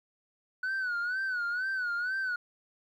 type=tone with vibrato; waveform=sine; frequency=1480 Hz; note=F#6; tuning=in tune; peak=-27 dBFS; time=0.63-2.36 s; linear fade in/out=5 ms; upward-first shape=sine; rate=2.1 Hz; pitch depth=99 cents each way; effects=tanh soft clip ceiling -28 dBFS + 11-bit